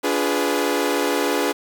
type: chord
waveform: sawtooth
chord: D diminished seventh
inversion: none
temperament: equal with one note detuned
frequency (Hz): 289.1 / 349.2 / 415.3 / 493.9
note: D4 / F4 / Ab4 / Cb5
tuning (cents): -27 / 0 / 0 / 0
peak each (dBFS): -20 / -22 / -20 / -21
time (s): 0.03-1.53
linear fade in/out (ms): 20
effects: 7-bit